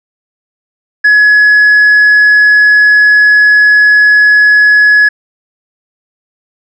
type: tone with tanh clipping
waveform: sine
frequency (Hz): 1690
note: G#6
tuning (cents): +30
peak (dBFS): -3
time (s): 1.04-5.09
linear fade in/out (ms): 10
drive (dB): 1
effects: none